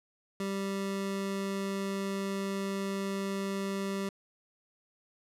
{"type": "tone", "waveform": "25% pulse", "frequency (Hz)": 196, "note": "G3", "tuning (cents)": 0, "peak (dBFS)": -28, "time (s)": [0.4, 4.09], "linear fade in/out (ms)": 2, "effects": ["low-pass 12000 Hz 12 dB/octave"]}